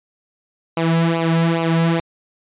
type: tone with flanger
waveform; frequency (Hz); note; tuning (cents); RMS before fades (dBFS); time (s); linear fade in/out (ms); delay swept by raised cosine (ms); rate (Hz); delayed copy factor
sawtooth; 165.5; E3; +7; -17; 0.77-2; 2; 0.56 to 2.76; 2.4; -0.75
effects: resampled to 8000 Hz